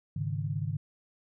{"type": "chord", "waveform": "sine", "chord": "Ab suspended fourth", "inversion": "none", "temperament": "equal", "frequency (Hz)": [103.83, 138.59, 155.56], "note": ["Ab2", "Db3", "Eb3"], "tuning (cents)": [0, 0, 0], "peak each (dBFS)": -34, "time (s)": [0.16, 0.77], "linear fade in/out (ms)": 5, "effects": []}